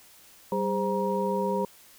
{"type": "tone cluster", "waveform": "sine", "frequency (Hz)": [194.3, 407.3, 521, 946], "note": ["G3", "G#4", "C5", "A#5"], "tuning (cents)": [-15, -34, -7, 25], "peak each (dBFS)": -30, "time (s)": [0.52, 1.65], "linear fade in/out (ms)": 2, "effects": ["white hiss -54 dBFS RMS until 1.98 s"]}